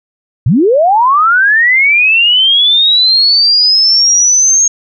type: linear sweep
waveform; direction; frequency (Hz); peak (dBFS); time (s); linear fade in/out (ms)
sine; up; 95.7 to 6540; -5; 0.46-4.68; 5
effects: none